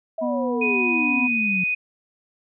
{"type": "exponential sweep", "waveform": "sine", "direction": "down", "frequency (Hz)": [659.3, 178.5], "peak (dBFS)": -24, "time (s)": [0.18, 1.64], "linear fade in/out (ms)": 5}
{"type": "harmonic tone", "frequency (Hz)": 245, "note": "B3", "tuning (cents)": -14, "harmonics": [1, 3, 4], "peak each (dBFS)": [-24, -35, -31], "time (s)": [0.21, 1.28], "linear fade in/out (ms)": 20}
{"type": "tone", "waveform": "sine", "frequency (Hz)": 2489, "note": "D#7", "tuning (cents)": 0, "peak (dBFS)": -20, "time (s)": [0.61, 1.75], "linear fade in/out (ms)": 10}
{"effects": []}